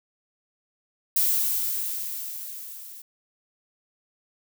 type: noise with level ramp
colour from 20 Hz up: violet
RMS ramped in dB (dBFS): -21 to -43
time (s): 1.16-3.02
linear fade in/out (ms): 5
effects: none